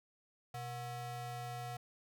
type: ring-modulated tone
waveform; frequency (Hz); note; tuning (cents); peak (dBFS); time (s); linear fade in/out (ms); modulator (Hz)
square; 301.1; D4; +43; -39; 0.54-1.77; 5; 426
effects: none